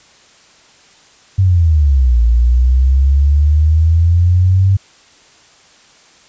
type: exponential two-way sweep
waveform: sine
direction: down then up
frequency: 98 to 57 to 98 Hz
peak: -7 dBFS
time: 1.38-4.77 s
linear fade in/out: 10 ms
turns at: 2.22 s
effects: white hiss -46 dBFS RMS until 6.28 s + resampled to 16000 Hz